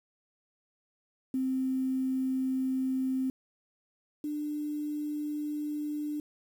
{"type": "tone pair in turn", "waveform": "sine", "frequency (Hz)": [261.6, 297.9], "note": ["C4", "D4"], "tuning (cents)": [0, 25], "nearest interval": "major second", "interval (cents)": 225, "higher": "second", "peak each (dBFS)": [-27, -31], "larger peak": "first", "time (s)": [[1.34, 3.3], [4.24, 6.2]], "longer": "neither", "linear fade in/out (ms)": 2, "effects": ["9-bit"]}